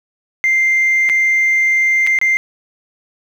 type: tone with dropouts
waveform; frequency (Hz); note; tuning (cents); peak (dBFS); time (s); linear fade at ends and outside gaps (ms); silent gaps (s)
sine; 2093; C7; 0; -9; 0.44-2.37; 0; 1.091-1.097 / 2.066-2.072 / 2.188-2.214
effects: tanh soft clip ceiling -8 dBFS + 7-bit